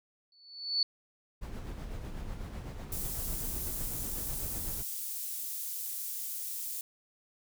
sine tone with exponential growth, 4461 Hz, C#8, 10 cents sharp, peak -23 dBFS, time 0.32-0.83 s, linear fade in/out 2 ms, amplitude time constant 110 ms
brown noise with tremolo, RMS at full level -38 dBFS, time 1.41-4.83 s, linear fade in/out 20 ms, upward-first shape sine, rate 8 Hz, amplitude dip 40%
pink high-pass noise, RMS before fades -38 dBFS, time 2.92-6.81 s, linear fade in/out 2 ms, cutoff 11000 Hz, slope 12 dB/octave
effects none

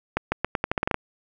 accelerating click train, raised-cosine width 0.5 ms, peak -7 dBFS, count 11, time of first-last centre 0.17-0.944 s, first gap 150 ms, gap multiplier 0.84, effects none

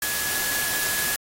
sine tone in noise, 1686 Hz, G#6, 26 cents sharp, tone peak -30 dBFS, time 0.02-1.16 s, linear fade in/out 2 ms, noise white, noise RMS -26 dBFS, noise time 0.02-1.16 s, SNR -7 dB, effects AAC 48 kbps

